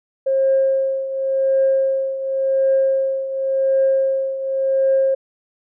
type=tone with tremolo; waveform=sine; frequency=536 Hz; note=C5; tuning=42 cents sharp; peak=-11 dBFS; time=0.26-5.15 s; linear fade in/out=10 ms; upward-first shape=triangle; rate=0.91 Hz; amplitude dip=75%; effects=tanh soft clip ceiling -8 dBFS